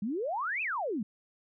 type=exponential two-way sweep; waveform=sine; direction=up then down; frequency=190.3 to 2703 to 190.3 Hz; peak=-30 dBFS; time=0.02-1.03 s; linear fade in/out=5 ms; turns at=0.62 s; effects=none